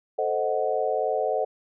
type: chord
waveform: sine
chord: A diminished seventh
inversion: none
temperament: equal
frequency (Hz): 440 / 523.3 / 622.3 / 740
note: A4 / C5 / Eb5 / Gb5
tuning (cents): 0 / 0 / 0 / 0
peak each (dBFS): -28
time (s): 0.18-1.45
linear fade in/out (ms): 10
effects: none